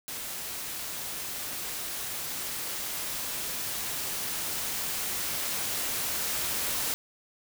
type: noise with level ramp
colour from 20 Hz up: white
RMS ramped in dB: -37 to -30 dBFS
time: 0.08-6.94 s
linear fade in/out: 0 ms
effects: none